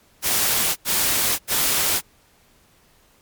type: noise bursts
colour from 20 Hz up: white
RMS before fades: -20 dBFS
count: 3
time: 0.22-2.014 s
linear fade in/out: 50 ms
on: 540 ms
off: 87 ms
effects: pink hiss -57 dBFS RMS until 3.21 s + MP3 96 kbps